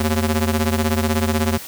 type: ring-modulated tone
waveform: sawtooth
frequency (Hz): 155.56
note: D#3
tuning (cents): 0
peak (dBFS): -10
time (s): 0-1.58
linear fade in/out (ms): 5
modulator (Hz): 69.7
effects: white hiss -35 dBFS RMS until 1.67 s